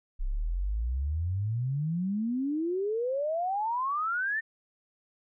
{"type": "exponential sweep", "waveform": "sine", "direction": "up", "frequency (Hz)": [30.99, 1829], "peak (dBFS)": -27, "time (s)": [0.19, 4.41], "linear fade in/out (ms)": 20, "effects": []}